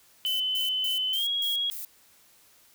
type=tone with pitch glide; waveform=sine; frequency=3032 to 3306 Hz; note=F#7 to G#7; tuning=+42 to -9 cents; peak=-25 dBFS; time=0.25-1.7 s; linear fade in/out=0 ms; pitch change=+149 cents; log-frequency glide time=1.11-1.25 s
type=noise bursts; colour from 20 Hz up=violet; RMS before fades=-37 dBFS; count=6; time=0.26-1.85 s; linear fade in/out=2 ms; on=140 ms; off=150 ms
effects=white hiss -59 dBFS RMS until 2.74 s